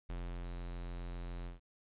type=tone with ADSR envelope; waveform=square; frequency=43.65 Hz; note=F1; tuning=in tune; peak=-39 dBFS; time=0.09-1.6 s; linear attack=9 ms; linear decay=350 ms; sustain=-2 dB; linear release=140 ms; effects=resampled to 8000 Hz + 12-bit